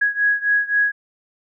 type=beating tone pair; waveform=sine; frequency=1661.2 / 1665 Hz; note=G#6 / G#6; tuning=0 / +4 cents; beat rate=3.8 Hz; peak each=-18 / -20 dBFS; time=0.01-0.92 s; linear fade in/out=10 ms; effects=none